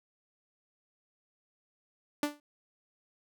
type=tone with exponential decay; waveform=sawtooth; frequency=293.7 Hz; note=D4; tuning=in tune; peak=-21 dBFS; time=2.23-2.4 s; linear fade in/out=2 ms; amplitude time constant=35 ms; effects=none